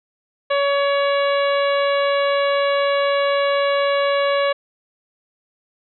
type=harmonic tone; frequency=563 Hz; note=C#5; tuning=27 cents sharp; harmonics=1 / 2 / 3 / 4 / 5 / 6 / 7; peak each=-17 / -23 / -27 / -29 / -31 / -33 / -34 dBFS; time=0.5-4.53 s; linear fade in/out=10 ms; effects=none